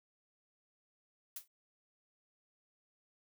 blue noise with exponential decay, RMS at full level -39 dBFS, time 1.36-1.48 s, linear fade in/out 5 ms, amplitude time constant 24 ms, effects none

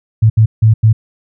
sine tone bursts at uneven times, 110.2 Hz, A2, 3 cents sharp, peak -4 dBFS, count 4, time 0.22-0.3 / 0.37-0.46 / 0.62-0.74 / 0.83-0.93 s, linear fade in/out 10 ms, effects none

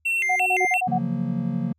triangle tone with vibrato, 2385 Hz, D7, 26 cents sharp, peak -19 dBFS, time 0.05-0.81 s, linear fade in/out 10 ms, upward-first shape square, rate 2.9 Hz, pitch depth 220 cents each way
sine tone with exponential growth, 370 Hz, F#4, in tune, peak -22 dBFS, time 0.05-0.65 s, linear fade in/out 1 ms, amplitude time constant 130 ms
sine tone bursts, 736 Hz, F#5, 9 cents flat, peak -20 dBFS, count 7, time 0.29-0.985 s, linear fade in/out 10 ms, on 71 ms, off 33 ms
triangle chord, Gb major seventh, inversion second, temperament just, 138.75 / 173.43 / 185 / 231.2 Hz, Db3 / F3 / Gb3 / Bb3, +2 / -12 / 0 / -14 cents, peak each -28 / -26 / -28 / -25 dBFS, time 0.87-1.73 s, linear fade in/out 10 ms
effects added 78 Hz sine -67 dBFS peak until 1.78 s

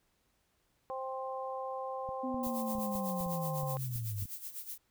harmonic tone, 262.7 Hz, C4, 7 cents sharp, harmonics 2 / 3 / 4, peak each -39 / -41 / -42 dBFS, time 0.9-3.77 s, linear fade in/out 0 ms
clicks, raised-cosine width 5 ms, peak -36 dBFS, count 12, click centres 2.09 / 2.344 / 2.468 / 2.753 / 2.784 / 2.954 / 3.207 / 3.263 / 3.633 / 3.958 / 4.224 / 4.255 s
sine linear sweep, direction down, 259.2 to 96.1 Hz, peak -35 dBFS, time 2.23-4.25 s, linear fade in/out 10 ms
violet noise with tremolo, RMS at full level -41 dBFS, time 2.43-4.78 s, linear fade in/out 5 ms, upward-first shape sine, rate 8 Hz, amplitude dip 75%
effects pink hiss -75 dBFS RMS until 4.9 s

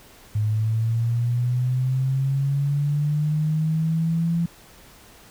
sine linear sweep, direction up, 105.4 to 170 Hz, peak -19 dBFS, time 0.35-4.46 s, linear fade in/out 5 ms, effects pink hiss -49 dBFS RMS until 5.3 s

